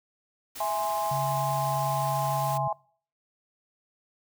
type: noise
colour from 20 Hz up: white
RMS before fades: -40 dBFS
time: 0.55-2.58 s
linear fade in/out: 10 ms
type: chord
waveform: sine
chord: E augmented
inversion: none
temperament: equal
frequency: 659.3 / 830.6 / 1046.5 Hz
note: E5 / G#5 / B#5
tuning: 0 / 0 / 0 cents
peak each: -31 / -28 / -32 dBFS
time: 0.6-2.73 s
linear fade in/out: 5 ms
type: tone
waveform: sine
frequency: 138.59 Hz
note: C#3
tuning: in tune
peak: -30 dBFS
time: 1.11-2.68 s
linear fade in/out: 5 ms
effects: noise-tail reverb RT60 0.5 s tail -24 dB re dry